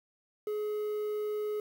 triangle tone with quantisation, 422.7 Hz, G#4, 31 cents sharp, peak -29 dBFS, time 0.47-1.6 s, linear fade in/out 2 ms, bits 9, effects none

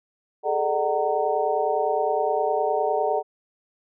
sine tone cluster, 410.3 / 440.1 / 602 / 752 / 924 Hz, G#4 / A4 / D5 / F#5 / A#5, -21 / 0 / +43 / +28 / -16 cents, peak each -29 / -26 / -26 / -25 / -30 dBFS, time 0.43-3.23 s, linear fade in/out 50 ms, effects none

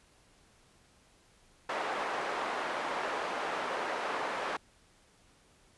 white band-pass noise, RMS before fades -35 dBFS, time 1.69-4.57 s, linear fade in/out 5 ms, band 440 to 1200 Hz, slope 12 dB/octave, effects pink hiss -64 dBFS RMS until 5.77 s + resampled to 24000 Hz

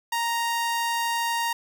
sawtooth tone, 932.3 Hz, A#5, in tune, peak -20 dBFS, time 0.12-1.53 s, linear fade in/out 5 ms, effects none

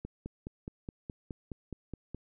click train, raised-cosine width 3 ms, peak -26 dBFS, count 11, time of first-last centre 0.05-2.146 s, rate 4.77 Hz, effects none

